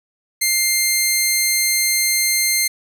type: tone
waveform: 10% pulse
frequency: 2100 Hz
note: C7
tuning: 6 cents sharp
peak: -6 dBFS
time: 0.41-2.68 s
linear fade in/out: 10 ms
effects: none